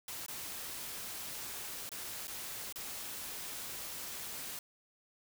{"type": "noise with dropouts", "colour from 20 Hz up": "white", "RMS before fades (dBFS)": -43, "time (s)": [0.08, 4.59], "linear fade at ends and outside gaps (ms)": 2, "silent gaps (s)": [[0.263, 0.282], [1.892, 1.917], [2.272, 2.279], [2.725, 2.758]], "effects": []}